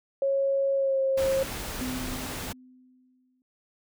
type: tone with pitch glide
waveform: sine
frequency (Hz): 548 to 535.8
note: C#5 to C5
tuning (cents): -20 to +41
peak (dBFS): -22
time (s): 0.22-1.43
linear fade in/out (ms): 2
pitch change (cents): -39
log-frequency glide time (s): 0.75-1
type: noise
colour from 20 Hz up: pink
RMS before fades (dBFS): -35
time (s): 1.17-2.53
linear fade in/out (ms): 10
type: tone with exponential decay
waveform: sine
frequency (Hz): 254.7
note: C4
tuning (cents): -46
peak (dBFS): -29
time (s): 1.81-3.42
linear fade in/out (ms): 1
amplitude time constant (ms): 350
effects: none